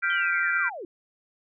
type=chord; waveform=sine; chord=G dominant seventh; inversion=third; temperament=equal; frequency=1396.9 / 1568 / 1975.5 / 2349 Hz; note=F6 / G6 / B6 / D7; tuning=0 / 0 / 0 / 0 cents; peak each=-26 / -26 / -31 / -31 dBFS; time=0.02-0.7 s; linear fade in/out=20 ms
type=linear sweep; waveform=sine; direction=down; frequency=3164 to 313.2 Hz; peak=-34 dBFS; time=0.1-0.85 s; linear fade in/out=2 ms
effects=none